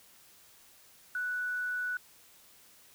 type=tone with quantisation; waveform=sine; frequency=1480 Hz; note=F#6; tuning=in tune; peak=-31 dBFS; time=1.15-1.97 s; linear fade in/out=2 ms; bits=10; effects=white hiss -59 dBFS RMS until 2.94 s